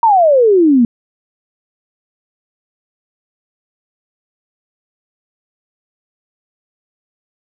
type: exponential sweep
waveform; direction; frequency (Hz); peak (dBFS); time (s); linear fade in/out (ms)
sine; down; 951 to 226.1; -6; 0.03-0.85; 2
effects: none